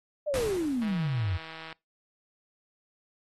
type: exponential sweep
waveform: sine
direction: down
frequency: 622.3 to 84.3 Hz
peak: -26 dBFS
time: 0.26-1.38 s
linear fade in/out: 20 ms
type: noise with exponential decay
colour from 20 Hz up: pink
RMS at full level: -33 dBFS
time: 0.34-1.26 s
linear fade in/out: 0 ms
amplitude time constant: 200 ms
type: click train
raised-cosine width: 0.3 ms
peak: -27 dBFS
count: 147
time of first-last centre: 0.82-1.727 s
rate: 161 Hz
effects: noise-tail reverb RT60 0.2 s tail -23 dB re dry + AAC 32 kbps